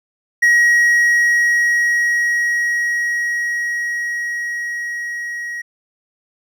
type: tone with level ramp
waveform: triangle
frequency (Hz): 1900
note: A#6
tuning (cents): +33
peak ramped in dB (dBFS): -7 to -22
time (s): 0.42-5.62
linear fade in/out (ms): 10
effects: none